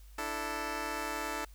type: chord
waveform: 10% pulse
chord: D suspended second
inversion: none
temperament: just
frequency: 293.7 / 330.4 / 440.5 Hz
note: D4 / E4 / A4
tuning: 0 / +4 / +2 cents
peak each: -32 dBFS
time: 0.18-1.45 s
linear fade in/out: 5 ms
effects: added 50 Hz sine -50 dBFS peak until 1.54 s + white hiss -64 dBFS RMS until 1.54 s